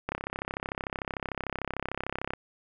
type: click train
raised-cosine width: 0.5 ms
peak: -16 dBFS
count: 76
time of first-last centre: 0.09-2.336 s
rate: 33.4 Hz
effects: none